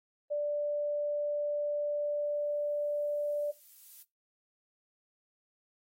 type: tone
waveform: sine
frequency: 587.3 Hz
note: D5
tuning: in tune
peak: -29 dBFS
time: 0.3-3.52 s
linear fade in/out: 20 ms
type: noise with exponential growth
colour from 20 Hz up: violet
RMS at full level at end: -49 dBFS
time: 1.86-4.03 s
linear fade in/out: 5 ms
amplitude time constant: 470 ms
effects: noise-tail reverb RT60 0.2 s tail -19 dB re dry + AAC 48 kbps